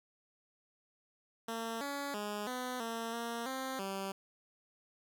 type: tone with pitch steps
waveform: 10% pulse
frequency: 227.7 / 282.5 / 207.6 / 251.7 / 228.7 / 233.3 / 263.2 / 194.4 Hz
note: A#3 / C#4 / G#3 / B3 / A#3 / A#3 / C4 / G3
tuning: -40 / +33 / 0 / +33 / -33 / +2 / +10 / -14 cents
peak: -29 dBFS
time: 1.48-4.12 s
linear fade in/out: 5 ms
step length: 330 ms
effects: none